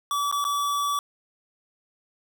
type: tone with dropouts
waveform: square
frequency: 1149 Hz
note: D6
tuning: 38 cents flat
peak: -24 dBFS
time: 0.11-0.99 s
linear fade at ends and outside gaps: 1 ms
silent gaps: 0.314-0.325 / 0.442-0.45 s
effects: none